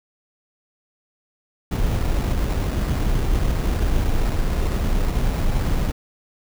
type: noise with sample-and-hold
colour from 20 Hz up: brown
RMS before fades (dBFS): -20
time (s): 1.71-5.92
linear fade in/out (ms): 10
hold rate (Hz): 3150
effects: none